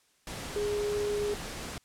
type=tone in noise; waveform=sine; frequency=413.5 Hz; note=G#4; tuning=8 cents flat; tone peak=-28 dBFS; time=0.56-1.34 s; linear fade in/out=2 ms; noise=pink; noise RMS=-39 dBFS; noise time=0.27-1.78 s; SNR=+8 dB; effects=white hiss -68 dBFS RMS until 1.84 s + low-pass 10000 Hz 12 dB/octave